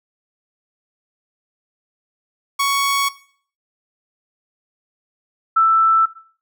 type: tone pair in turn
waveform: sawtooth / sine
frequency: 1114 / 1324.8 Hz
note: C#6 / E6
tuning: +8 / +8 cents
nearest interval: minor third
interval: 300 cents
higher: second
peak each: -12 / -10 dBFS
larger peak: second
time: 2.59-3.09 / 5.56-6.06 s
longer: neither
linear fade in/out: 10 ms
effects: noise-tail reverb RT60 0.5 s tail -17 dB re dry